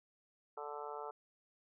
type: harmonic tone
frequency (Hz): 146.83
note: D3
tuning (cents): 0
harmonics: 3 / 4 / 5 / 6 / 7 / 8 / 9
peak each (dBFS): -47 / -51 / -50 / -48 / -53 / -53 / -50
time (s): 0.57-1.11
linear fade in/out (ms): 5
effects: none